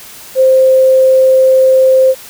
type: tone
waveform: sine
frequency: 523.3 Hz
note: C5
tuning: in tune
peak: -4 dBFS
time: 0.35-2.15 s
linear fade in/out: 50 ms
effects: white hiss -33 dBFS RMS until 2.29 s